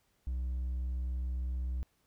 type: tone with hard clipping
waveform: sine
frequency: 63.2 Hz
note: B1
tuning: 41 cents sharp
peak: -33 dBFS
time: 0.27-1.83 s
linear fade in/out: 0 ms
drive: 2 dB
effects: pink hiss -74 dBFS RMS until 2.06 s